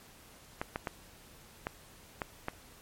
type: clicks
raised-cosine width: 0.5 ms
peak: -18 dBFS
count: 6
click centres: 0.615 / 0.759 / 0.872 / 1.669 / 2.218 / 2.484 s
effects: pink hiss -56 dBFS RMS until 2.81 s + MP3 64 kbps